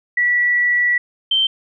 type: tone pair in turn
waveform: sine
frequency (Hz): 1949 / 3121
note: B6 / G7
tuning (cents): -23 / -8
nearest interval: minor sixth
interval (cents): 815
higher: second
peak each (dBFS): -13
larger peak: neither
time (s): 0.17-0.98 / 1.31-1.47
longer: first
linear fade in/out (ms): 5
effects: none